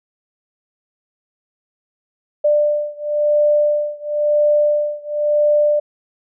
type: beating tone pair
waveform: sine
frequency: 593 / 593.97 Hz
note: D5 / D5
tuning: +17 / +19 cents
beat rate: 0.97 Hz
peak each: -16 / -17 dBFS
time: 2.44-5.8 s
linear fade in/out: 10 ms
effects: none